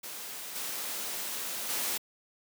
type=noise with level steps; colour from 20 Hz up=white; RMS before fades=-41 / -36 / -32 dBFS; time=0.03-1.98 s; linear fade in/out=10 ms; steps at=0.55 / 1.69 s; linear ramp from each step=10 ms; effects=high-pass 200 Hz 12 dB/octave

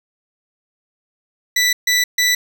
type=tone bursts; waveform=20% pulse; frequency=1975.5 Hz; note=B6; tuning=in tune; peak=-8 dBFS; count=3; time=1.56-2.35 s; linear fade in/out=5 ms; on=170 ms; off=140 ms; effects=none

